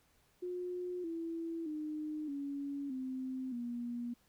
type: tone with pitch steps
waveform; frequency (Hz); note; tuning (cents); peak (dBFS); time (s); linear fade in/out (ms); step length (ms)
sine; 359 / 331.1 / 305.4 / 281.7 / 259.8 / 239.6; F4 / E4 / D#4 / C#4 / C4 / A#3; +48 / +8 / -32 / +28 / -12 / +48; -37; 0.42-4.14; 10; 620
effects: pink hiss -71 dBFS RMS until 4.28 s